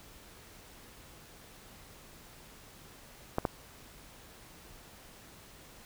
clicks, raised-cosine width 1 ms, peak -14 dBFS, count 2, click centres 3.384 / 3.452 s, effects pink hiss -54 dBFS RMS until 5.85 s

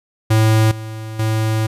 square tone with level steps, 110 Hz, A2, in tune, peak -11 / -27 / -16 dBFS, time 0.3-1.67 s, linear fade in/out 10 ms, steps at 0.71 / 1.19 s, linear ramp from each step 5 ms, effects resampled to 32000 Hz

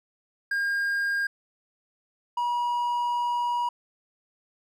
triangle tone pair in turn, 1614 / 962.8 Hz, G#6 / B5, -50 / -44 cents, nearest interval major sixth, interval 894 cents, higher first, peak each -22 dBFS, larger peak neither, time 0.51-1.27 / 2.37-3.69 s, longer second, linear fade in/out 5 ms, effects none

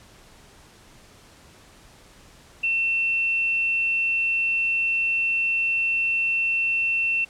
sine tone, 2700 Hz, E7, 41 cents sharp, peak -20 dBFS, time 2.63-7.25 s, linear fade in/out 10 ms, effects pink hiss -51 dBFS RMS until 7.29 s + low-pass 10000 Hz 12 dB/octave

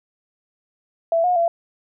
sine tone with pitch steps, 665 / 720 / 678 Hz, E5 / F#5 / E5, +15 / -47 / +49 cents, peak -15 dBFS, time 1.12-1.48 s, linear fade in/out 2 ms, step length 120 ms, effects none

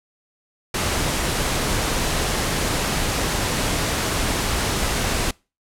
pink noise, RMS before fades -22 dBFS, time 0.74-5.31 s, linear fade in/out 5 ms, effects noise-tail reverb RT60 0.3 s tail -25 dB re dry + low-pass 11000 Hz 12 dB/octave

